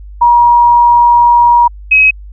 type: tone pair in turn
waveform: sine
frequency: 954 / 2547 Hz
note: A#5 / D#7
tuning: +40 / +40 cents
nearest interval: octave + perfect fourth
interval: 1700 cents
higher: second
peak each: -3 dBFS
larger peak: neither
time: 0.21-1.68 / 1.91-2.11 s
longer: first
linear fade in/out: 10 ms
effects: added 50 Hz sine -27 dBFS peak until 2.32 s